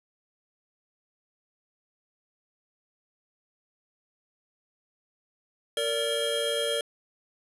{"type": "tone cluster", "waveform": "square", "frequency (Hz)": [460.8, 578, 3234], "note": ["A#4", "D5", "G#7"], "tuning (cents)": [-20, -28, -47], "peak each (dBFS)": -31, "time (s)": [5.77, 6.81], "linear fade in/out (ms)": 2, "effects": ["resampled to 32000 Hz"]}